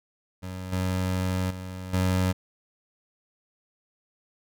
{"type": "tone with level steps", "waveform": "25% pulse", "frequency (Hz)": 92.5, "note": "F#2", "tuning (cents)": 0, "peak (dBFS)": [-30, -21, -31, -18], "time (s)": [0.42, 2.33], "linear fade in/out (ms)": 20, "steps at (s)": [0.72, 1.5, 1.93], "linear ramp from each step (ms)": 10, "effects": []}